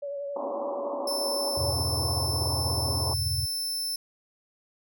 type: tone with vibrato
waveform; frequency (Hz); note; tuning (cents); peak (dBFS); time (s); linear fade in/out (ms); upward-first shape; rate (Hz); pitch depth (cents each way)
sine; 566; C#5; +36; -31; 0.02-1.73; 10; sine; 11; 28
type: band-pass noise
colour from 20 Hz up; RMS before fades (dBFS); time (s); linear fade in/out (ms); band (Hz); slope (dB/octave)
white; -35; 0.36-3.14; 5; 230 to 1100; 96
type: tone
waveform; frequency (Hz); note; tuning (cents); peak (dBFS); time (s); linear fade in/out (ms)
sawtooth; 5300; E8; +9; -26; 1.07-3.96; 5
type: chord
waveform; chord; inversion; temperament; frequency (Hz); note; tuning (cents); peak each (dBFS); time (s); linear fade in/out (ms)
sine; E minor; none; just; 82.41 / 98.89 / 123.61; E2 / G2 / B2; 0 / +16 / +2; -31 / -33 / -33; 1.57-3.46; 10
effects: none